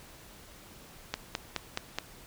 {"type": "click train", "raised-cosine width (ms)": 0.2, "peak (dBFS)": -13, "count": 5, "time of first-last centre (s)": [1.14, 1.986], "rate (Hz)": 4.73, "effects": ["pink hiss -52 dBFS RMS until 2.26 s"]}